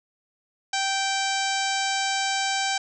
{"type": "harmonic tone", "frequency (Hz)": 780, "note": "G5", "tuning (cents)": -9, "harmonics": [1, 2, 3, 4, 5, 6, 7, 8, 9, 10], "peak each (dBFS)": [-27, -30, -32, -33, -34, -35, -35, -36, -37, -37], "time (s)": [0.73, 2.78], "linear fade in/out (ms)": 5, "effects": []}